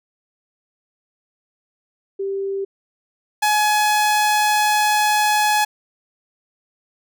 sine / sawtooth tone pair in turn, 392 / 844.2 Hz, G4 / G#5, 0 / +28 cents, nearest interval octave + minor second, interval 1328 cents, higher second, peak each -21 / -11 dBFS, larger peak second, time 2.19-2.65 / 3.42-5.65 s, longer second, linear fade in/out 10 ms, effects none

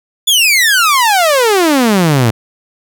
sawtooth exponential sweep, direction down, 3520 to 107.5 Hz, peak -4 dBFS, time 0.27-2.31 s, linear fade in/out 10 ms, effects none

